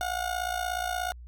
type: tone with amplitude modulation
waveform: 30% pulse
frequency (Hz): 723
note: F#5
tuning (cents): -40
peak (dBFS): -23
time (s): 0.01-1.12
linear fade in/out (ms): 0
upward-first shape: sine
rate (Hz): 56.8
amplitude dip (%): 75
effects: added 60 Hz sine -42 dBFS peak until 1.27 s